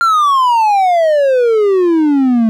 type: exponential sweep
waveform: triangle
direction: down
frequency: 1397 to 218.4 Hz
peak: -6 dBFS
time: 0.01-2.49 s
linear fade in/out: 0 ms
effects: none